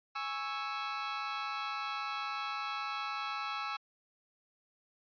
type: chord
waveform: sawtooth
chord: C# minor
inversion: second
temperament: equal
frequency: 830.6 / 1108.7 / 1318.5 Hz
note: G#5 / C#6 / E6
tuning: 0 / 0 / 0 cents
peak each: -38 / -37 / -34 dBFS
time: 0.15-3.77 s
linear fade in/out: 10 ms
effects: resampled to 11025 Hz